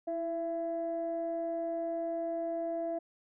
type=tone pair together; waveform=sine; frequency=329.6 / 669.9 Hz; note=E4 / E5; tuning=0 / +28 cents; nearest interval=octave; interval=1228 cents; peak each=-37 / -32 dBFS; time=0.07-2.99 s; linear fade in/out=10 ms; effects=tanh soft clip ceiling -26 dBFS